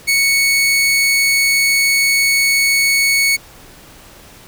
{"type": "tone", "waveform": "sawtooth", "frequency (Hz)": 2217, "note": "C#7", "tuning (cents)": 0, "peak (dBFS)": -8, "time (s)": [0.07, 3.37], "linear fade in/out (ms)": 20, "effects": ["pink hiss -41 dBFS RMS until 4.47 s"]}